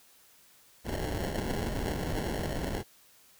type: noise with sample-and-hold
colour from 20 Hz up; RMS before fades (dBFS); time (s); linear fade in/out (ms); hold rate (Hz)
pink; -33; 0.84-2.84; 50; 1225
effects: white hiss -60 dBFS RMS until 3.39 s